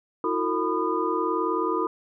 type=tone cluster; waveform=sine; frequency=323.9 / 363 / 453.1 / 997 / 1223 Hz; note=E4 / F#4 / A#4 / B5 / D#6; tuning=-30 / -33 / -49 / +16 / -30 cents; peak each=-29 dBFS; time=0.24-1.87 s; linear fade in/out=2 ms; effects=none